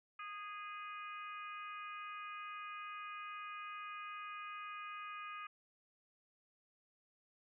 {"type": "harmonic tone", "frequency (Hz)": 412.6, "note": "G#4", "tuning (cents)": -11, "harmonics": [3, 4, 5, 6, 7], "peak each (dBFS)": [-46, -55, -56, -52, -60], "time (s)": [0.19, 5.47], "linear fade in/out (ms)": 5, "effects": []}